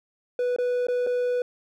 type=tone with dropouts; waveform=triangle; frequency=492.8 Hz; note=B4; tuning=4 cents flat; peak=-20 dBFS; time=0.39-1.42 s; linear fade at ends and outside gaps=2 ms; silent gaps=0.563-0.585 / 0.869-0.884 / 1.066-1.07 s; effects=none